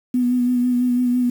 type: tone with vibrato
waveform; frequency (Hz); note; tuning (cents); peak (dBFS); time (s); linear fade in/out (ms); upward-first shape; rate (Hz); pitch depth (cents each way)
sine; 246.9; B3; 0; -15; 0.14-1.3; 5; sine; 6; 26
effects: 7-bit